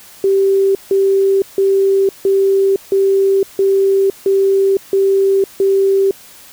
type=tone bursts; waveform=sine; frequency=390.1 Hz; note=G4; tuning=8 cents flat; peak=-9 dBFS; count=9; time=0.24-6.11 s; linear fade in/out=2 ms; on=510 ms; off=160 ms; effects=white hiss -40 dBFS RMS until 6.52 s